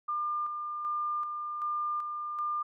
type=tone with tremolo; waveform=sine; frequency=1200 Hz; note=D6; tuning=37 cents sharp; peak=-29 dBFS; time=0.08-2.63 s; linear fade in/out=10 ms; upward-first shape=square; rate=1.3 Hz; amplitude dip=40%; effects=none